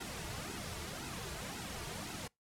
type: noise with flanger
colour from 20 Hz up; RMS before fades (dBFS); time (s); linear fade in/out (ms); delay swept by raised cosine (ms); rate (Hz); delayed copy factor
pink; -43; 0-2.28; 10; 1.7 to 3.9; 1.9; -0.75
effects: noise-tail reverb RT60 0.2 s tail -26 dB re dry + low-pass 11000 Hz 12 dB/octave